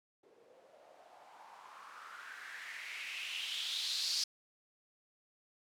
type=noise with low-pass filter sweep; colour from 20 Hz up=violet; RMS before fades=-43 dBFS; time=0.23-4.24 s; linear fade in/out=5 ms; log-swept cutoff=420 to 4900 Hz; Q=4.6; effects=none